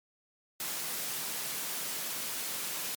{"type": "high-pass noise", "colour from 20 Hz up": "white", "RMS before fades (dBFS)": -36, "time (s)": [0.6, 2.95], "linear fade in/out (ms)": 2, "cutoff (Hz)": 120, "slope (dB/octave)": 48, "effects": ["MP3 96 kbps"]}